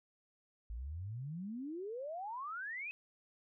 sine exponential sweep, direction up, 52.5 to 2587 Hz, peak -40 dBFS, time 0.7-2.91 s, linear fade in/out 0 ms, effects none

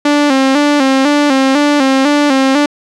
sawtooth tone with vibrato, 279.3 Hz, C#4, 13 cents sharp, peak -4 dBFS, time 0.05-2.66 s, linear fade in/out 5 ms, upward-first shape square, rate 2 Hz, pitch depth 78 cents each way, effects low-pass 6000 Hz 12 dB/octave

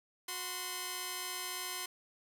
5% pulse tone pair together, 365.6 / 1034 Hz, F#4 / C6, -21 / -21 cents, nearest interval octave + tritone, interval 1800 cents, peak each -32 / -27 dBFS, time 0.28-1.86 s, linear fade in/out 5 ms, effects none

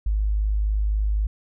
sine tone, 51.91 Hz, G#1, in tune, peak -19 dBFS, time 0.06-1.27 s, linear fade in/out 5 ms, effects none

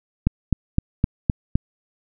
click train, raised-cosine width 5 ms, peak -4 dBFS, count 6, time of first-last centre 0.27-1.555 s, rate 3.89 Hz, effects none

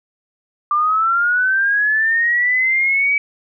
sine linear sweep, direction up, 1177 to 2293 Hz, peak -13 dBFS, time 0.71-3.18 s, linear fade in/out 2 ms, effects none

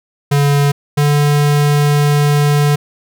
square tone pair in turn, 142.9 / 146.07 Hz, D3 / D3, -47 / -9 cents, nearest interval unison, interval 38 cents, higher second, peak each -10 dBFS, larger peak neither, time 0.31-0.72 / 0.97-2.76 s, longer second, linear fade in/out 10 ms, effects none

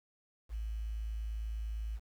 sine tone with quantisation, 54.4 Hz, A1, 19 cents flat, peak -35 dBFS, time 0.49-2 s, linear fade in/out 50 ms, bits 10, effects none

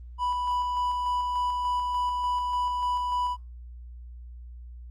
triangle tone with tremolo, 987 Hz, B5, 1 cent flat, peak -22 dBFS, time 0.18-3.37 s, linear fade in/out 50 ms, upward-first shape square, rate 3.4 Hz, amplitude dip 25%, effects added 60 Hz sine -40 dBFS peak until 4.9 s + Opus 24 kbps

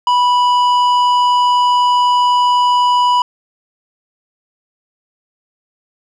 sine tone with tanh clipping, 984 Hz, B5, 7 cents flat, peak -11 dBFS, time 0.07-3.22 s, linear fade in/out 2 ms, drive 10 dB, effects none

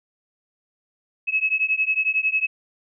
sine beating tone pair, 2571 / 2582 Hz, E7 / E7, -44 / -37 cents, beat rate 11 Hz, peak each -22 dBFS, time 1.27-2.47 s, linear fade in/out 20 ms, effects none

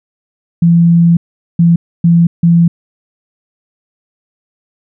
sine tone bursts at uneven times, 169.4 Hz, E3, 48 cents sharp, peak -4 dBFS, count 4, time 0.62-1.17 / 1.59-1.76 / 2.04-2.27 / 2.43-2.68 s, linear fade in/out 5 ms, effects none

